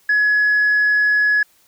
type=tone; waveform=sine; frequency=1689 Hz; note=G#6; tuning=29 cents sharp; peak=-11 dBFS; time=0.09-1.43 s; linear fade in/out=5 ms; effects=tanh soft clip ceiling -10 dBFS + white hiss -56 dBFS RMS until 1.67 s